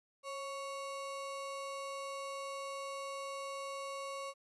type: ring-modulated tone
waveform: square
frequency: 830.6 Hz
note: G#5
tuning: in tune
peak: -38 dBFS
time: 0.23-4.34 s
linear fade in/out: 50 ms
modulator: 285 Hz
effects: resampled to 24000 Hz + 13-bit